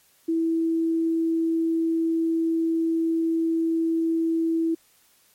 sine tone, 327.9 Hz, E4, 9 cents flat, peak -20 dBFS, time 0.28-4.75 s, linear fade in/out 10 ms, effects white hiss -60 dBFS RMS until 5.34 s + MP3 64 kbps

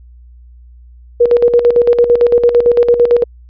sine tone with tremolo, 478.9 Hz, A#4, 47 cents sharp, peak -4 dBFS, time 1.2-3.24 s, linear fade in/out 10 ms, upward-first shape square, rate 8.9 Hz, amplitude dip 65%, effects added 60 Hz sine -36 dBFS peak until 3.49 s + resampled to 11025 Hz

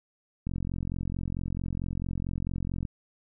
click train, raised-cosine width 5 ms, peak -20 dBFS, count 107, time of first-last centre 0.47-2.852 s, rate 44.5 Hz, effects none

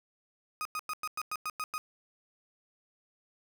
35% pulse tone bursts, 1248 Hz, D#6, 5 cents sharp, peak -31 dBFS, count 9, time 0.61-1.78 s, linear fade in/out 0 ms, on 42 ms, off 99 ms, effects none

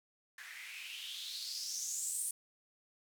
blue noise with band-pass filter sweep, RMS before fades -42 dBFS, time 0.38-2.31 s, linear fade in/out 2 ms, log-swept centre 1700 to 9500 Hz, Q 5.4, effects none

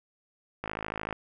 click train, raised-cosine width 0.5 ms, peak -18 dBFS, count 27, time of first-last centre 0.64-1.127 s, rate 53.4 Hz, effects none

